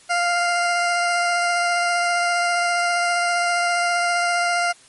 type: tone with vibrato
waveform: 20% pulse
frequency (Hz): 698.5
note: F5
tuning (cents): 0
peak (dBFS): -13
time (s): 0.09-4.73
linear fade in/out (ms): 20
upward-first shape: sine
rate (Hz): 15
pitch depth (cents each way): 10
effects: white hiss -50 dBFS RMS until 4.88 s + MP3 48 kbps